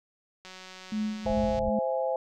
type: click train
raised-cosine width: 0.2 ms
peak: -28 dBFS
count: 213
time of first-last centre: 0.45-1.59 s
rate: 186 Hz
type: tone with tremolo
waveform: sine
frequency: 213.6 Hz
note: G#3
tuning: 49 cents sharp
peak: -26 dBFS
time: 0.92-1.79 s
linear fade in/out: 2 ms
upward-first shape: sine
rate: 2.6 Hz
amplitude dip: 70%
type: low-pass noise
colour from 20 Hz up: white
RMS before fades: -36 dBFS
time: 1.25-1.7 s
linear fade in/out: 2 ms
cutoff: 110 Hz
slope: 24 dB/octave
type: chord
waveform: sine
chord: C augmented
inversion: none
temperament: equal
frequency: 523.3 / 659.3 / 830.6 Hz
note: C5 / E5 / G#5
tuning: 0 / 0 / 0 cents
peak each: -28 / -31 / -33 dBFS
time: 1.26-2.16 s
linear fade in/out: 2 ms
effects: none